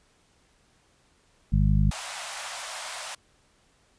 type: harmonic tone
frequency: 51 Hz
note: G#1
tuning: 31 cents flat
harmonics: 1 / 2 / 3 / 4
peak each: -21 / -25 / -24 / -28 dBFS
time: 1.52-1.91 s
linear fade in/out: 10 ms
type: high-pass noise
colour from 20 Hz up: pink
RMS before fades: -36 dBFS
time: 1.91-3.15 s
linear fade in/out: 5 ms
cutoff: 620 Hz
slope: 48 dB/octave
effects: pink hiss -64 dBFS RMS until 3.98 s + resampled to 22050 Hz